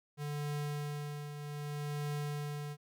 square tone with tremolo, 146.83 Hz, D3, in tune, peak -35 dBFS, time 0.17-2.77 s, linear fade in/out 50 ms, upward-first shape triangle, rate 0.64 Hz, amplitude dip 60%, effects none

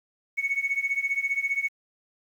sine tone with tremolo, 2217 Hz, C#7, in tune, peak -19 dBFS, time 0.37-1.69 s, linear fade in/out 20 ms, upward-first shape triangle, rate 15 Hz, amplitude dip 95%, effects tanh soft clip ceiling -18 dBFS + 9-bit

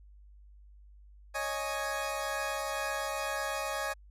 20% pulse chord, C# suspended second, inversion none, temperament equal, 554.4 / 622.3 / 830.6 Hz, C#5 / D#5 / G#5, 0 / 0 / 0 cents, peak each -32 dBFS, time 1.34-3.94 s, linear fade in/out 20 ms, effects added 50 Hz sine -52 dBFS peak until 4.1 s + resampled to 32000 Hz

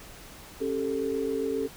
sine tone cluster, 274 / 395.2 / 442.7 Hz, C#4 / G4 / A4, -20 / +14 / +11 cents, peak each -32 / -32 / -29 dBFS, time 0.6-1.68 s, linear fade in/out 20 ms, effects pink hiss -47 dBFS RMS until 1.76 s

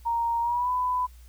sine tone with pitch glide, 932.3 to 999.2 Hz, A#5 to B5, 0 to +20 cents, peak -23 dBFS, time 0.05-1.07 s, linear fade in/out 20 ms, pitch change +120 cents, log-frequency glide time 0.41-0.7 s, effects added 60 Hz sine -46 dBFS peak until 1.28 s + white hiss -60 dBFS RMS until 1.28 s

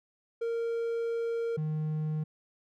triangle tone pair in turn, 463 / 154.51 Hz, A#4 / D#3, -12 / -12 cents, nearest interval octave + perfect fifth, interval 1900 cents, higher first, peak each -27 dBFS, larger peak neither, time 0.41-1.57 / 1.57-2.24 s, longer first, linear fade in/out 10 ms, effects none

